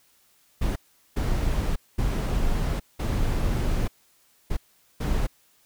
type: noise bursts at uneven times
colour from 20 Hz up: brown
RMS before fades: -24 dBFS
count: 6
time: 0.61-0.76 / 1.16-1.76 / 1.98-2.8 / 2.99-3.88 / 4.5-4.57 / 5-5.27 s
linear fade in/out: 10 ms
effects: white hiss -62 dBFS RMS until 5.65 s